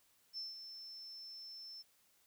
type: tone with ADSR envelope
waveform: sine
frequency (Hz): 5320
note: E8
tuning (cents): +15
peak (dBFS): -40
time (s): 0.33-1.83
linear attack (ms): 46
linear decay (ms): 170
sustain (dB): -8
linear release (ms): 23
effects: white hiss -72 dBFS RMS until 2.26 s